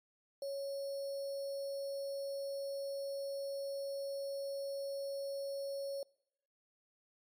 sine tone with sample-and-hold, 554.4 Hz, C#5, in tune, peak -37 dBFS, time 0.42-6.03 s, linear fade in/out 2 ms, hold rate 4900 Hz, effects noise-tail reverb RT60 0.8 s tail -25 dB re dry + MP3 64 kbps

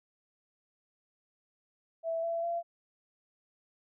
sine tone with pitch steps, 659 / 670.5 / 682.2 Hz, E5 / E5 / F5, -1 / +29 / -41 cents, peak -30 dBFS, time 2.03-2.63 s, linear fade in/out 50 ms, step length 200 ms, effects none

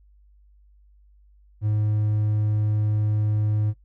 triangle tone, 106.1 Hz, G#2, 38 cents sharp, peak -18 dBFS, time 1.61-3.74 s, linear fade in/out 50 ms, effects noise-tail reverb RT60 0.1 s tail -18 dB re dry + added 50 Hz sine -52 dBFS peak until 3.84 s

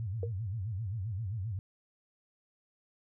sine tone with vibrato, 103.3 Hz, G#2, 9 cents flat, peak -33 dBFS, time 0-1.59 s, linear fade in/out 0 ms, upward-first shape sine, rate 7.6 Hz, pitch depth 230 cents each way
sine tone with exponential decay, 467.1 Hz, A#4, 3 cents sharp, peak -30 dBFS, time 0.23-0.32 s, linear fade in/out 2 ms, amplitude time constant 18 ms
effects none

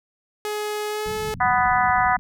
sawtooth tone with pitch glide, 420.9 to 431 Hz, G#4 to A4, +23 to -36 cents, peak -21 dBFS, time 0.45-1.34 s, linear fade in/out 0 ms, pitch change +41 cents, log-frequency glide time 0.89-1.14 s
white low-pass noise, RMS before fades -36 dBFS, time 1.06-2.19 s, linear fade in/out 0 ms, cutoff 210 Hz, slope 48 dB/octave
harmonic tone, 247.8 Hz, B3, 6 cents sharp, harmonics 3 / 4 / 5 / 6 / 7 / 8, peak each -20 / -22 / -24 / -26 / -27 / -28 dBFS, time 1.4-2.17 s, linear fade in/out 10 ms
effects none

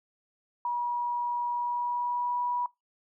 sine tone with pitch glide, 963 to 974.8 Hz, B5 to B5, -44 to -23 cents, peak -27 dBFS, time 0.65-2.66 s, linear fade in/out 2 ms, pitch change +21 cents, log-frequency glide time 1.52-2.4 s, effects noise-tail reverb RT60 0.2 s tail -23 dB re dry

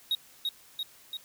triangle tone with echo, 3773 Hz, A#7, 20 cents sharp, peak -23 dBFS, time 0.11-0.15 s, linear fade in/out 2 ms, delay 340 ms, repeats 3, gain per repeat -3 dB, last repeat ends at 1.17 s, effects white hiss -56 dBFS RMS until 1.24 s

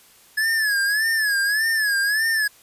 square tone with vibrato, 1703 Hz, G#6, 43 cents sharp, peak -19 dBFS, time 0.37-2.48 s, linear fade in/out 10 ms, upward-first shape sine, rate 1.7 Hz, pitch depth 110 cents each way, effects white hiss -52 dBFS RMS until 2.62 s + resampled to 32000 Hz

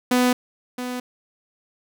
sawtooth tone with echo, 249.1 Hz, B3, 15 cents sharp, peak -12 dBFS, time 0.11-0.33 s, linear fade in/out 5 ms, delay 670 ms, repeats 1, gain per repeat -11 dB, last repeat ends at 1 s, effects none

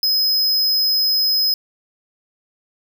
square tone, 5080 Hz, D#8, 35 cents sharp, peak -15 dBFS, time 0.03-1.54 s, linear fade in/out 2 ms, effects 7-bit

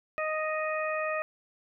harmonic tone, 622.3 Hz, D#5, in tune, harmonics 1 / 2 / 3 / 4, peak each -31 / -34 / -36 / -37 dBFS, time 0.18-1.22 s, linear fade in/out 0 ms, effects none

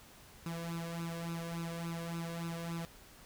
sawtooth tone with flanger, 167.7 Hz, E3, 30 cents sharp, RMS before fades -40 dBFS, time 0.46-2.85 s, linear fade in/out 0 ms, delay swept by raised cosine 0.77 to 1.87 ms, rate 3.5 Hz, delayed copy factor +0.75, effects pink hiss -57 dBFS RMS until 3.25 s

